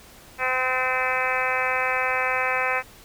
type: harmonic tone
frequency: 256.9 Hz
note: C4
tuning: 32 cents flat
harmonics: 2 / 3 / 4 / 5 / 6 / 7 / 8 / 9 / 10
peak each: -30 / -30 / -30 / -30 / -30 / -30 / -30 / -30 / -30 dBFS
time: 0.38-2.83 s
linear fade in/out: 50 ms
effects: pink hiss -48 dBFS RMS until 3.04 s